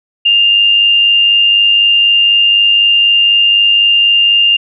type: tone with amplitude modulation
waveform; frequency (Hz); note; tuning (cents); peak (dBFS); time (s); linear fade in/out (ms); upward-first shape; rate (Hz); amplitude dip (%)
sine; 2803; F7; +6; -4; 0.25-4.57; 10; sine; 104; 35
effects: none